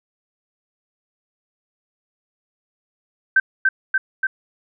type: tone with echo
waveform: sine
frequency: 1551 Hz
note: G6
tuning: 19 cents flat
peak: -10 dBFS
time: 3.36-3.4 s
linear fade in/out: 5 ms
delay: 290 ms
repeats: 3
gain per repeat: -2 dB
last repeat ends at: 4.27 s
effects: none